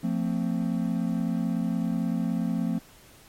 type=chord; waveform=triangle; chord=F major; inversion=none; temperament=equal with one note detuned; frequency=174.61 / 225.3 / 261.6 Hz; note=F3 / A3 / C4; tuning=0 / +41 / 0 cents; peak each=-26 / -26 / -29 dBFS; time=0.03-2.79 s; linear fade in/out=10 ms; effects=pink hiss -53 dBFS RMS until 3.28 s + MP3 64 kbps